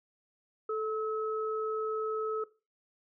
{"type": "tone pair together", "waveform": "sine", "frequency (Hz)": [437.2, 1289.8], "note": ["A4", "E6"], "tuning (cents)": [-11, -38], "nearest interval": "octave + perfect fifth", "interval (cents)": 1873, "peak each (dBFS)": [-31, -36], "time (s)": [0.69, 2.44], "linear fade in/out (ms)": 5, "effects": ["noise-tail reverb RT60 0.3 s tail -18 dB re dry"]}